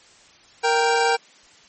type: tone pair together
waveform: 25% pulse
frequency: 466.2 / 784.1 Hz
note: A#4 / G5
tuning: 0 / 0 cents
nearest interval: major sixth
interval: 900 cents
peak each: -16 / -16 dBFS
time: 0.63-1.17 s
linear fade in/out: 20 ms
effects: white hiss -51 dBFS RMS until 1.68 s + MP3 32 kbps